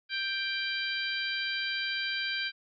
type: harmonic tone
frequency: 786 Hz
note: G5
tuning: 4 cents sharp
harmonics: 2 / 3 / 4 / 5 / 6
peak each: -34 / -36 / -37 / -38 / -39 dBFS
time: 0.09-2.52 s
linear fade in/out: 50 ms
effects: none